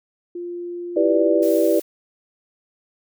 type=tone; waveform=sine; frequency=349.2 Hz; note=F4; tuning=in tune; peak=-27 dBFS; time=0.35-1.45 s; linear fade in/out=5 ms
type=chord; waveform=sine; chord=E minor seventh; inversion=none; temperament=equal; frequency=329.6 / 392 / 493.9 / 587.3 Hz; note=E4 / G4 / B4 / D5; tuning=0 / 0 / 0 / 0 cents; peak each=-19 / -21 / -21 / -19 dBFS; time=0.96-1.8 s; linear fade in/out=10 ms
type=noise; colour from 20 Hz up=blue; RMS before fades=-36 dBFS; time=1.42-1.82 s; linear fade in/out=10 ms
effects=none